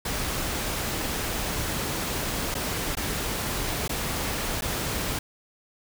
pink noise with dropouts, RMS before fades -29 dBFS, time 0.05-5.19 s, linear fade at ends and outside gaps 5 ms, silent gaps 2.543-2.55 / 2.953-2.969 / 3.879-3.893 / 4.61-4.62 s, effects none

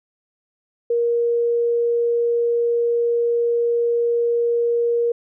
sine tone, 471.4 Hz, A#4, 19 cents sharp, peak -16 dBFS, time 0.9-5.12 s, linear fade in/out 5 ms, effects none

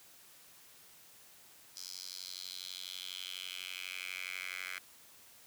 10% pulse tone with high-pass filter sweep, 92.1 Hz, F#2, 7 cents flat, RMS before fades -44 dBFS, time 1.76-4.79 s, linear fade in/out 5 ms, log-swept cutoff 5200 to 1900 Hz, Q 4, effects white hiss -59 dBFS RMS until 5.46 s + high-pass 60 Hz 12 dB/octave

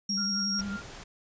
sine tone with vibrato, 199.5 Hz, G3, 31 cents sharp, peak -32 dBFS, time 0.09-0.77 s, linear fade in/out 10 ms, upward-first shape sine, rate 11 Hz, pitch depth 45 cents each way
sine tone, 5588 Hz, F8, in tune, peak -28 dBFS, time 0.09-0.61 s, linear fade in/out 5 ms
sine tone with tremolo, 1396.9 Hz, F6, in tune, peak -36 dBFS, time 0.17-0.82 s, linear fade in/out 10 ms, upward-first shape sine, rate 5.6 Hz, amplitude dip 70%
pink noise, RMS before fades -44 dBFS, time 0.58-1.04 s, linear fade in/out 10 ms
effects resampled to 16000 Hz

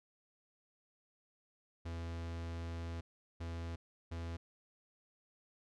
45% pulse tone bursts at uneven times, 83.8 Hz, E2, 29 cents sharp, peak -40 dBFS, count 3, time 1.85-3.01 / 3.4-3.76 / 4.11-4.37 s, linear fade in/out 10 ms, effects low-pass 6000 Hz 12 dB/octave

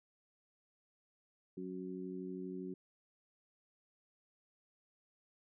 harmonic tone, 92.5 Hz, F#2, in tune, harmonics 2 / 3 / 4, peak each -45 / -46 / -45 dBFS, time 1.57-2.74 s, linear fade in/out 5 ms, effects none

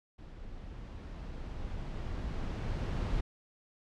brown noise with level ramp, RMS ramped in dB -48 to -31 dBFS, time 0.18-3.21 s, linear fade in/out 10 ms, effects low-pass 5000 Hz 12 dB/octave

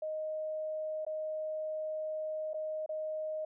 sine tone with dropouts, 622.3 Hz, D#5, in tune, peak -34 dBFS, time 0.02-3.45 s, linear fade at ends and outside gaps 5 ms, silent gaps 1.05-1.065 / 2.534-2.542 / 2.862-2.891 s, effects none

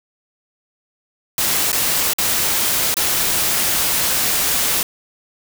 white noise with dropouts, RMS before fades -18 dBFS, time 1.38-4.83 s, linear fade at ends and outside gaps 2 ms, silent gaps 1.719-1.728 / 2.135-2.184 / 2.942-2.968 s, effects none

